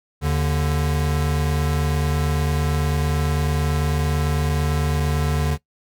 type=tone pair together; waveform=square; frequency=77.85 / 146.83 Hz; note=D#2 / D3; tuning=+2 / 0 cents; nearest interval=major seventh; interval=1098 cents; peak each=-22 dBFS; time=0.21-5.58 s; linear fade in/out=50 ms; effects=noise-tail reverb RT60 0.1 s tail -19 dB re dry